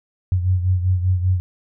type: beating tone pair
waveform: sine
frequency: 91 / 96.1 Hz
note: F#2 / G2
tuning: -28 / -34 cents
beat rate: 5.1 Hz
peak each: -16 / -23 dBFS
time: 0.32-1.4 s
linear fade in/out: 0 ms
effects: none